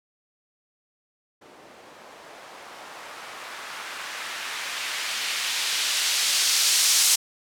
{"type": "noise with low-pass filter sweep", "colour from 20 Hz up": "violet", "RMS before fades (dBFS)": -27, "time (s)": [1.41, 7.16], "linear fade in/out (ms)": 10, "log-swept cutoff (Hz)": [450, 6200], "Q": 0.88, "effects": []}